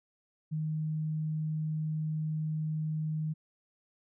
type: tone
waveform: sine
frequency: 155.56 Hz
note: D#3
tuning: in tune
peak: -30 dBFS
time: 0.51-3.34 s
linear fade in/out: 20 ms
effects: none